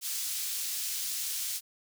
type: high-pass noise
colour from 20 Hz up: pink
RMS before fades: -34 dBFS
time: 0.01-1.61 s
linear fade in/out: 50 ms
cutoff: 4800 Hz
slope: 12 dB/octave
effects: none